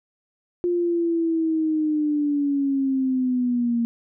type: linear sweep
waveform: sine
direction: down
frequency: 353.3 to 231.9 Hz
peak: -19 dBFS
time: 0.64-3.85 s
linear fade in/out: 0 ms
effects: none